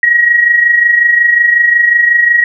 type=tone with amplitude modulation; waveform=sine; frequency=1901 Hz; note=A#6; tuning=33 cents sharp; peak=-3 dBFS; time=0.03-2.44 s; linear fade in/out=2 ms; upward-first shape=sine; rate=25.5 Hz; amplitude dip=55%; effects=none